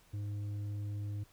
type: tone with tanh clipping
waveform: sine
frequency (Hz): 102.7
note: G#2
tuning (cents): -19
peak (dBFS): -37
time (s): 0.13-1.24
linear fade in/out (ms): 10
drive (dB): 6
effects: pink hiss -65 dBFS RMS until 1.32 s